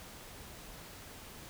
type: silence
effects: pink hiss -50 dBFS RMS until 1.49 s